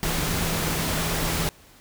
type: tone in noise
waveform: sine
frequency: 163.6 Hz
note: E3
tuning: 13 cents flat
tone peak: -30 dBFS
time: 0.03-1.49 s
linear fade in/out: 0 ms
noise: pink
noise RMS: -26 dBFS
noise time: 0.03-1.49 s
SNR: -7 dB
effects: pink hiss -52 dBFS RMS until 1.8 s